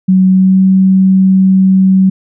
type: tone with pitch glide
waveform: sine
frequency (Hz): 187.3 to 189.7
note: F#3 to F#3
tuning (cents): +21 to +43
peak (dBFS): -4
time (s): 0.08-2.1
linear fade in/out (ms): 10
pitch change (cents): +22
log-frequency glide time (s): 0.29-0.62
effects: none